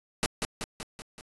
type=noise with echo; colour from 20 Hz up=pink; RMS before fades=-26 dBFS; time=0.23-0.26 s; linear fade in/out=0 ms; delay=190 ms; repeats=5; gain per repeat=-4 dB; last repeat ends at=1.21 s; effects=resampled to 24000 Hz